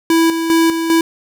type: tone with tremolo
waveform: square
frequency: 329 Hz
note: E4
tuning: 3 cents flat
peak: -10 dBFS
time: 0.1-1.01 s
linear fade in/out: 2 ms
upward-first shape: square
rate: 2.5 Hz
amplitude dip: 55%
effects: none